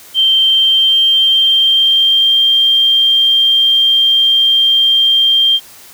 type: tone with pitch glide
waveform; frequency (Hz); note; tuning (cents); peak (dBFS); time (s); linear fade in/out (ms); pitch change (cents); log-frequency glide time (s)
sine; 3136 to 3180; G7 to G7; 0 to +24; -7; 0.14-5.6; 50; +24; 0.41-2.36
effects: white hiss -38 dBFS RMS until 5.93 s